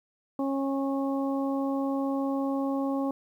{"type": "harmonic tone", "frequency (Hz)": 273.5, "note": "C#4", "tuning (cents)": -23, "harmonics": [1, 2, 3, 4], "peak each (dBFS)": [-27, -33, -37, -39], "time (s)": [0.39, 3.11], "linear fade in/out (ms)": 2, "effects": ["10-bit"]}